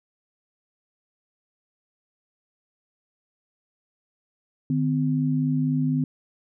sine tone pair together, 152.1 / 256.1 Hz, D#3 / C4, -39 / -37 cents, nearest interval major sixth, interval 902 cents, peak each -23 dBFS, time 4.7-6.04 s, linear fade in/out 2 ms, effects none

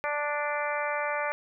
harmonic tone, 293.7 Hz, D4, in tune, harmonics 2 / 3 / 4 / 5 / 6 / 7 / 8, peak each -32 / -34 / -35 / -36 / -37 / -37 / -38 dBFS, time 0.04-1.32 s, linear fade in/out 0 ms, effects none

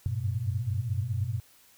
sine tone cluster, 92.1 / 96.5 / 106 / 122.2 Hz, F#2 / G2 / G#2 / B2, -7 / -27 / +36 / -18 cents, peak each -36 / -32 / -34 / -31 dBFS, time 0.06-1.4 s, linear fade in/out 0 ms, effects white hiss -59 dBFS RMS until 1.77 s

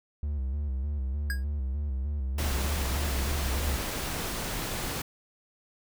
triangle tone with vibrato, 69.3 Hz, C#2, in tune, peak -26 dBFS, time 0.23-3.76 s, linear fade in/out 0 ms, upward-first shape square, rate 3.3 Hz, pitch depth 93 cents each way
square tone with exponential decay, 1640 Hz, G#6, 22 cents flat, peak -28 dBFS, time 1.3-1.44 s, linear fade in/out 1 ms, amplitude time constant 30 ms
pink noise, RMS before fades -33 dBFS, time 2.38-5.02 s, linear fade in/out 5 ms
effects none

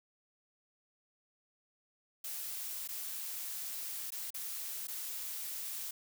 blue noise with dropouts, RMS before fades -41 dBFS, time 2.24-5.91 s, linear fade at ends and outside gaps 5 ms, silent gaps 2.877-2.887 / 4.105-4.12 / 4.305-4.343 / 4.872-4.881 s, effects none

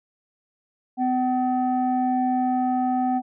sine tone pair together, 253.6 / 760 Hz, B3 / F#5, +46 / +46 cents, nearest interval octave + perfect fifth, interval 1900 cents, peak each -21 dBFS, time 0.97-3.22 s, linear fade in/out 50 ms, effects tanh soft clip ceiling -15 dBFS

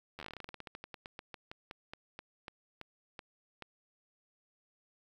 slowing click train, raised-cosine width 0.3 ms, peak -28 dBFS, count 30, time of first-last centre 0.19-3.623 s, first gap 11 ms, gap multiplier 1.14, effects 10-bit

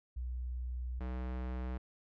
sine / square tone pair in turn, 61.74 / 62.89 Hz, B1 / B1, 0 / +32 cents, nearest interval unison, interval 32 cents, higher second, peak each -36 / -37 dBFS, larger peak first, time 0.16-1 / 1-1.78 s, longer first, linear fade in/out 10 ms, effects low-pass 2000 Hz 12 dB/octave

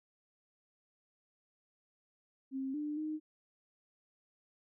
sine tone with pitch steps, 267 / 298.2 / 308.7 Hz, C4 / D4 / D#4, +35 / +27 / -14 cents, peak -35 dBFS, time 2.51-3.2 s, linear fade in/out 50 ms, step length 230 ms, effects none

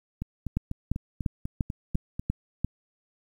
two click trains, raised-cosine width 5 ms, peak -13 / -19 dBFS, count 7 / 9, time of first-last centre 0.57-2.646 / 0.22-2.195 s, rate 2.89 / 4.05 Hz, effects 9-bit

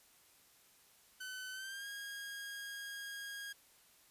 sawtooth tone with pitch glide, 1515 to 1633.1 Hz, F#6 to G#6, +40 to -30 cents, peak -40 dBFS, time 1.2-3.53 s, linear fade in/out 10 ms, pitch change +130 cents, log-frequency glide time 1.52-1.87 s, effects white hiss -66 dBFS RMS until 4.1 s + resampled to 32000 Hz

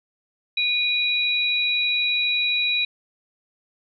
sine tone pair together, 2457 / 3895 Hz, D#7 / B7, -22 / -25 cents, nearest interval minor sixth, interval 797 cents, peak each -22 dBFS, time 0.57-2.85 s, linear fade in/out 5 ms, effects none

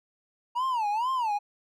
triangle tone with vibrato, 930 Hz, A#5, 4 cents flat, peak -23 dBFS, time 0.55-1.39 s, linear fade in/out 20 ms, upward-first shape sine, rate 2.2 Hz, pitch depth 220 cents each way, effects none

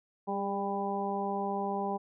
harmonic tone with a mistuned harmonic, 198.4 Hz, G3, 21 cents sharp, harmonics 1 / 2 / 3 / 4 / 5, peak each -36 / -36 / -40 / -34 / -39 dBFS, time 0.27-1.98 s, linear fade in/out 20 ms, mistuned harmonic 2, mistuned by +21 cents, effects none

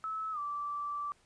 sine tone with pitch glide, 1300 to 1164.9 Hz, E6 to D6, -24 to -14 cents, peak -34 dBFS, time 0.04-1.12 s, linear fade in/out 0 ms, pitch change -190 cents, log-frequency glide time 0.32-0.39 s, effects pink hiss -67 dBFS RMS until 1.25 s + resampled to 22050 Hz

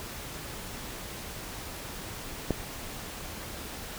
click, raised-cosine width 2 ms, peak -12 dBFS, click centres 2.507 s, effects pink hiss -40 dBFS RMS until 3.98 s

